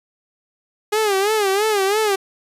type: tone with vibrato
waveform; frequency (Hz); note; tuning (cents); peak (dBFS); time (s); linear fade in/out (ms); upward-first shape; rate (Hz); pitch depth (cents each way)
sawtooth; 410; G#4; -22; -12; 0.92-2.16; 10; sine; 3; 120
effects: resampled to 32000 Hz